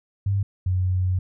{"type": "tone pair in turn", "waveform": "sine", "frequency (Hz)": [99, 92.01], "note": ["G2", "F#2"], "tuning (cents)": [18, -9], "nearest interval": "minor second", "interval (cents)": 127, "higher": "first", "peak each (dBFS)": -19, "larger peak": "neither", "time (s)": [[0.26, 0.43], [0.66, 1.19]], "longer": "second", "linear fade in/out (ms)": 5, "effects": []}